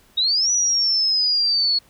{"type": "exponential two-way sweep", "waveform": "sine", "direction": "up then down", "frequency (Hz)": [3729, 5920, 4350], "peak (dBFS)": -16, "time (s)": [0.17, 1.79], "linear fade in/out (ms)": 10, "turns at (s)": 0.51, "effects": ["pink hiss -55 dBFS RMS until 1.89 s"]}